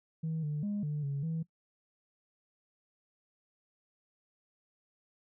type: tone with pitch steps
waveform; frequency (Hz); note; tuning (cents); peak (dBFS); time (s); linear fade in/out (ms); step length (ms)
sine; 160.3 / 149.1 / 205.5 / 148.9 / 140.3 / 162.3; E3 / D3 / G#3 / D3 / C#3 / E3; -48 / +27 / -18 / +24 / +21 / -27; -30; 0.23-1.43; 10; 200
effects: noise-tail reverb RT60 0.1 s tail -21 dB re dry + tanh soft clip ceiling -29 dBFS